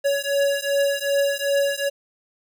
square beating tone pair, 560 / 562.6 Hz, C#5 / C#5, +18 / +26 cents, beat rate 2.6 Hz, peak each -23 dBFS, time 0.04-1.9 s, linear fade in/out 20 ms, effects none

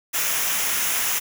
white noise with comb filter, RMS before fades -23 dBFS, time 0.13-1.2 s, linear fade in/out 20 ms, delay 0.23 ms, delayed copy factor -0.55, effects none

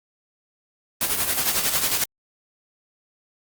white noise with tremolo, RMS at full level -20 dBFS, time 1.01-2.04 s, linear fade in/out 2 ms, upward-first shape sine, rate 11 Hz, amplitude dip 60%, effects Opus 24 kbps

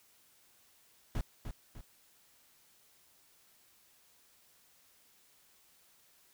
brown noise with echo, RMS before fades -33 dBFS, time 1.15-1.21 s, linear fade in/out 2 ms, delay 300 ms, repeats 2, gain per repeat -7 dB, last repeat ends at 1.81 s, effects white hiss -66 dBFS RMS until 6.33 s

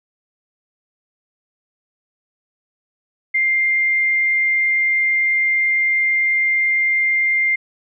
sine tone, 2103 Hz, C7, 8 cents sharp, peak -14 dBFS, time 3.34-7.56 s, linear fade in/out 10 ms, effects none

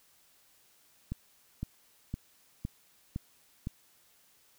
click train, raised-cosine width 5 ms, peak -22 dBFS, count 6, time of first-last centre 1.12-3.671 s, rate 1.96 Hz, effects white hiss -65 dBFS RMS until 4.58 s

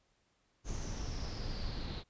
brown noise with low-pass filter sweep, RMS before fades -39 dBFS, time 0.64-2.04 s, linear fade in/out 50 ms, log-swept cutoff 6600 to 4000 Hz, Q 8.5, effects pink hiss -75 dBFS RMS until 2.09 s + resampled to 16000 Hz

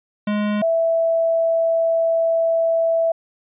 square / sine tone pair in turn, 208.6 / 659.8 Hz, G#3 / E5, +8 / +1 cents, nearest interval octave + minor sixth, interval 1993 cents, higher second, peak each -19 / -15 dBFS, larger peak second, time 0.27-0.62 / 0.62-3.12 s, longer second, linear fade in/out 5 ms, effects resampled to 8000 Hz

